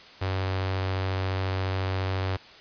sawtooth tone with notch filter, 94.3 Hz, F#2, 33 cents sharp, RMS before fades -28 dBFS, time 0.21-2.37 s, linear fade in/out 10 ms, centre 200 Hz, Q 0.84, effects white hiss -48 dBFS RMS until 2.6 s + resampled to 11025 Hz

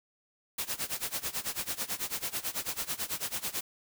white noise with tremolo, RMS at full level -32 dBFS, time 0.58-3.61 s, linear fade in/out 5 ms, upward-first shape sine, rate 9.1 Hz, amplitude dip 90%, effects none

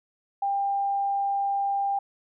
sine tone, 796 Hz, G5, 26 cents sharp, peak -23 dBFS, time 0.42-1.99 s, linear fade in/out 5 ms, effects none

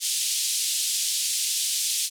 white band-pass noise, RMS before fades -26 dBFS, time 0-2.1 s, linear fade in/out 50 ms, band 3100 to 10000 Hz, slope 24 dB/octave, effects none

